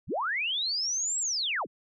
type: linear two-way sweep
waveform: sine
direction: up then down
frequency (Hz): 30.87 to 7790 to 63.7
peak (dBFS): -27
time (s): 0.07-1.67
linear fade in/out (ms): 50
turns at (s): 1.19
effects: none

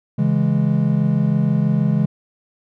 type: chord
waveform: triangle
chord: C# minor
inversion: none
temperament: equal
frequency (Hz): 138.59 / 164.81 / 207.7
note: C#3 / E3 / G#3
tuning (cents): 0 / 0 / 0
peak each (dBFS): -17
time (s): 0.18-2.06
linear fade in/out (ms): 10
effects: none

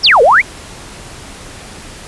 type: exponential two-way sweep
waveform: sine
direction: down then up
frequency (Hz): 5920 to 440 to 2476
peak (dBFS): -4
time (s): 0.03-0.42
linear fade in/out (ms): 20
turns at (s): 0.22
effects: pink hiss -32 dBFS RMS until 2.07 s + resampled to 24000 Hz

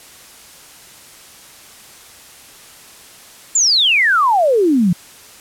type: exponential sweep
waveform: sine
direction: down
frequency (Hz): 7459 to 164.81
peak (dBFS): -10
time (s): 3.55-4.93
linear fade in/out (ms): 5
effects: white hiss -41 dBFS RMS until 5.4 s + low-pass 12000 Hz 12 dB/octave

